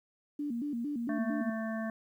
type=tone with vibrato; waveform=sine; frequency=261.9 Hz; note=C4; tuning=2 cents sharp; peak=-32 dBFS; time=0.39-1.5 s; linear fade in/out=5 ms; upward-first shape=square; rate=4.4 Hz; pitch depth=190 cents each way
type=harmonic tone; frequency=222.1 Hz; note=A3; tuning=16 cents sharp; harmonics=1 / 3 / 5 / 7 / 8; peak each=-34 / -39 / -46 / -47 / -45 dBFS; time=1.09-1.9 s; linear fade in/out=2 ms
effects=11-bit